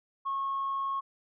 sine tone, 1092 Hz, C#6, 26 cents flat, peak -28 dBFS, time 0.25-1.01 s, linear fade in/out 20 ms, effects tanh soft clip ceiling -25 dBFS

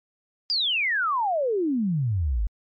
sine exponential sweep, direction down, 4990 to 46.52 Hz, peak -21 dBFS, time 0.5-2.47 s, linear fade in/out 0 ms, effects MP3 32 kbps

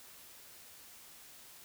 silence, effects white hiss -55 dBFS RMS until 1.64 s

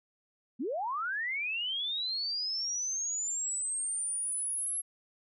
sine linear sweep, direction up, 205.4 to 11175 Hz, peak -31 dBFS, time 0.59-4.82 s, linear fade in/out 20 ms, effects none

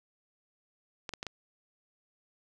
clicks, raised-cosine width 0.2 ms, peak -20 dBFS, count 4, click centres 1.092 / 1.137 / 1.229 / 1.267 s, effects none

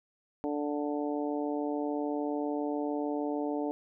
harmonic tone, 146.83 Hz, D3, in tune, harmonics 2 / 3 / 4 / 5 / 6, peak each -32 / -36 / -38 / -40 / -42 dBFS, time 0.44-3.71 s, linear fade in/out 0 ms, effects none

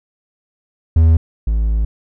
triangle tone pair in turn, 81.1 / 54.27 Hz, E2 / A1, -28 / -23 cents, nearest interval perfect fifth, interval 695 cents, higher first, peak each -5 / -11 dBFS, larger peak first, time 0.96-1.17 / 1.47-1.85 s, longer second, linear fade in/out 5 ms, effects none

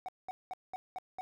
triangle tone bursts, 747 Hz, F#5, 16 cents sharp, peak -35 dBFS, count 6, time 0.06-1.21 s, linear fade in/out 0 ms, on 25 ms, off 200 ms, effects none

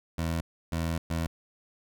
20% pulse tone bursts at uneven times, 82.41 Hz, E2, in tune, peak -23 dBFS, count 3, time 0.18-0.41 / 0.72-0.98 / 1.1-1.27 s, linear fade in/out 5 ms, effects none

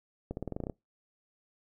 accelerating click train, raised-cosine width 2 ms, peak -22 dBFS, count 10, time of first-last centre 0.31-0.698 s, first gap 61 ms, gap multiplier 0.91, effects noise-tail reverb RT60 0.2 s tail -24 dB re dry

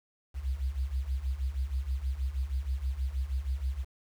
sine beating tone pair, 62 / 68.3 Hz, B1 / C#2, +7 / -25 cents, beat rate 6.3 Hz, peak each -34 / -31 dBFS, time 0.34-3.85 s, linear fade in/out 50 ms, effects 9-bit

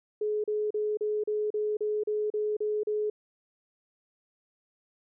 sine tone bursts, 423.4 Hz, G#4, 33 cents sharp, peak -26 dBFS, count 11, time 0.21-3.1 s, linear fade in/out 5 ms, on 230 ms, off 36 ms, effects none

